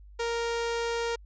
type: tone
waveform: sawtooth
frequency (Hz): 466.2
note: A#4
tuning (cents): 0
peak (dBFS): -24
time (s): 0.19-1.16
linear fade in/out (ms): 10
effects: added 50 Hz sine -47 dBFS peak until 1.25 s + resampled to 16000 Hz